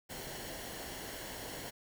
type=noise with comb filter; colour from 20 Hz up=pink; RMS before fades=-44 dBFS; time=0.09-1.71 s; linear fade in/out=20 ms; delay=0.81 ms; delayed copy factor=-0.5; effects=none